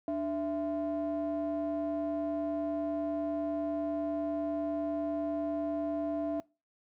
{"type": "ring-modulated tone", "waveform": "triangle", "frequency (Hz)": 185, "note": "F#3", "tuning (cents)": 0, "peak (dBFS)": -25, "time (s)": [0.08, 6.4], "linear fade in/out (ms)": 0, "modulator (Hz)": 480, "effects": ["noise-tail reverb RT60 0.3 s tail -24 dB re dry", "high-pass 80 Hz 12 dB/octave"]}